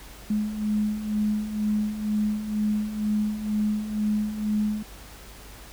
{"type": "beating tone pair", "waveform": "sine", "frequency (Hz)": [210, 212.1], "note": ["G#3", "G#3"], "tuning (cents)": [19, 37], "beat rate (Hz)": 2.1, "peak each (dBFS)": [-30, -24], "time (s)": [0.3, 4.83], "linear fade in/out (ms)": 5, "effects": ["added 50 Hz sine -45 dBFS peak until 5.72 s", "pink hiss -46 dBFS RMS until 5.72 s"]}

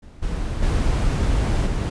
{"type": "noise with level steps", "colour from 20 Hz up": "brown", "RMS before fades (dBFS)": [-42, -25, -19, -22], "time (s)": [0.02, 1.9], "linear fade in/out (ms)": 10, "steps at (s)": [0.22, 0.62, 1.66], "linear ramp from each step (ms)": 10, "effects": ["resampled to 22050 Hz"]}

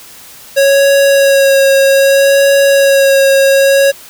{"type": "tone with vibrato", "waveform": "square", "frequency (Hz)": 550, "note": "C#5", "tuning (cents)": -14, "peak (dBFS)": -6, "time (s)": [0.56, 3.92], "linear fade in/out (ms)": 20, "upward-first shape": "sine", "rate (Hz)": 0.63, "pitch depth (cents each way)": 17, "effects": ["white hiss -35 dBFS RMS until 4.09 s"]}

